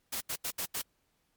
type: noise bursts at uneven times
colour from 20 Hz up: white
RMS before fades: -35 dBFS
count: 5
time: 0.12-0.21 / 0.29-0.36 / 0.44-0.51 / 0.58-0.66 / 0.74-0.82 s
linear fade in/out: 10 ms
effects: pink hiss -75 dBFS RMS until 1.36 s + MP3 96 kbps